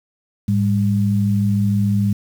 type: tone pair together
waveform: sine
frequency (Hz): 106.61 / 200.2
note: G#2 / G3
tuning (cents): +46 / +37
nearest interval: major seventh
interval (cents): 1091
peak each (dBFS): -17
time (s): 0.48-2.13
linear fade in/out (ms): 5
effects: 7-bit